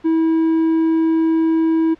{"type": "tone", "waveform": "triangle", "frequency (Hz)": 324, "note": "E4", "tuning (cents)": -30, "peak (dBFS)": -11, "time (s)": [0.04, 1.95], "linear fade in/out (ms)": 20, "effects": ["pink hiss -50 dBFS RMS until 1.99 s", "low-pass 3000 Hz 12 dB/octave"]}